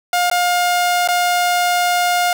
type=tone with dropouts; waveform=sawtooth; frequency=710 Hz; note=F5; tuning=28 cents sharp; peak=-10 dBFS; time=0.13-2.33 s; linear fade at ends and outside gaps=2 ms; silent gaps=0.3-0.313 / 1.076-1.086 s; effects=none